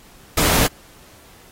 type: noise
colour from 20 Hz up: pink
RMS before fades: -17 dBFS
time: 0.37-0.67 s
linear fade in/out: 5 ms
effects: pink hiss -48 dBFS RMS until 1.51 s + AAC 48 kbps